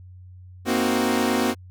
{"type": "chord", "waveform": "sawtooth", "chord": "C half-diminished seventh", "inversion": "third", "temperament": "equal", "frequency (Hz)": [233.1, 261.6, 311.1, 370], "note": ["Bb3", "C4", "Eb4", "Gb4"], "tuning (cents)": [0, 0, 0, 0], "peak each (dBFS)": [-20, -20, -26, -22], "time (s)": [0.65, 1.55], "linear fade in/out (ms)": 50, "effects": ["added 91 Hz sine -41 dBFS peak until 1.7 s"]}